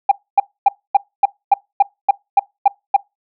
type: tone bursts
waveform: sine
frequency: 800 Hz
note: G5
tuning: 35 cents sharp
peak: -4 dBFS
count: 11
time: 0.09-2.965 s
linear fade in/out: 5 ms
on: 25 ms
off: 260 ms
effects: noise-tail reverb RT60 0.2 s tail -23 dB re dry + tanh soft clip ceiling -3 dBFS